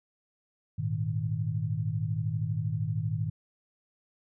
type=chord; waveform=sine; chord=Ab suspended second; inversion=none; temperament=equal; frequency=103.83 / 116.54 / 155.56 Hz; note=Ab2 / Bb2 / Eb3; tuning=0 / 0 / 0 cents; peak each=-32 dBFS; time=0.78-3.3 s; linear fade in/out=10 ms; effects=none